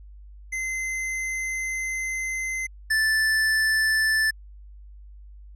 square tone pair in turn, 2065 / 1757.3 Hz, C7 / A6, -23 / -3 cents, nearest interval minor third, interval 280 cents, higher first, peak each -27 / -20 dBFS, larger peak second, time 0.52-2.67 / 2.9-4.31 s, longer first, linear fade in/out 10 ms, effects added 50 Hz sine -42 dBFS peak until 5.55 s + low-pass 11000 Hz 12 dB/octave

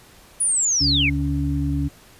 sine linear sweep, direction down, 9956 to 2059 Hz, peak -17 dBFS, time 0.4-1.1 s, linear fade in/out 10 ms
harmonic tone, 70.5 Hz, C#2, 30 cents sharp, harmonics 1 / 2 / 4, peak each -24 / -24 / -24 dBFS, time 0.8-1.89 s, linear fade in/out 20 ms
effects pink hiss -49 dBFS RMS until 2.19 s + resampled to 32000 Hz

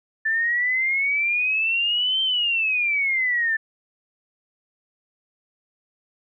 sine exponential two-way sweep, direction up then down, 1758 to 3136 to 1759 Hz, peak -19 dBFS, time 0.25-3.57 s, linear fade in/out 10 ms, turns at 2.22 s, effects none

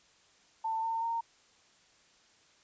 sine tone with pitch steps, 893 / 907 / 921.3 Hz, A5 / A#5 / A#5, +25 / -48 / -21 cents, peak -30 dBFS, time 0.64-1.21 s, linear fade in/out 10 ms, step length 190 ms, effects white hiss -64 dBFS RMS until 2.63 s + resampled to 16000 Hz

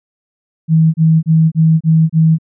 sine tone bursts, 160.6 Hz, E3, 45 cents flat, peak -6 dBFS, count 6, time 0.68-2.385 s, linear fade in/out 50 ms, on 260 ms, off 29 ms, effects none

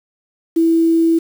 sine tone with quantisation, 329.6 Hz, E4, in tune, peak -10 dBFS, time 0.56-1.19 s, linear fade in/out 10 ms, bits 6, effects none

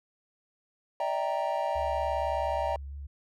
triangle chord, E half-diminished seventh, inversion third, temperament equal with one note detuned, 587.3 / 646.4 / 784 / 932.3 Hz, D5 / E5 / G5 / Bb5, 0 / -34 / 0 / 0 cents, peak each -31 dBFS, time 1-2.76 s, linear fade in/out 2 ms
sine tone with vibrato, 70 Hz, C#2, 18 cents sharp, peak -37 dBFS, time 1.75-3.07 s, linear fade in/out 10 ms, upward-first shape sine, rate 4.3 Hz, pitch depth 27 cents each way
effects none

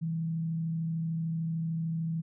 sine tone with frequency modulation, 163.3 Hz, E3, 16 cents flat, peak -29 dBFS, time 0.01-2.22 s, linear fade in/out 20 ms, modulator 33.4 Hz, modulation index 0.22, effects none

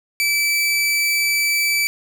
sawtooth tone, 2314 Hz, D7, 26 cents flat, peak -13 dBFS, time 0.2-1.87 s, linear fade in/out 0 ms, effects none

